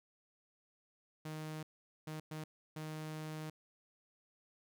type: tone bursts at uneven times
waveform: sawtooth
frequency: 155.56 Hz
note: D#3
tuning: in tune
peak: -38 dBFS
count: 4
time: 1.25-1.63 / 2.07-2.2 / 2.31-2.44 / 2.76-3.5 s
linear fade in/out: 5 ms
effects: none